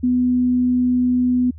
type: tone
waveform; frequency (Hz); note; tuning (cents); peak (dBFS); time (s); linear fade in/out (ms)
sine; 249; B3; +14; -14; 0.03-1.51; 10
effects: added 79 Hz sine -35 dBFS peak until 1.58 s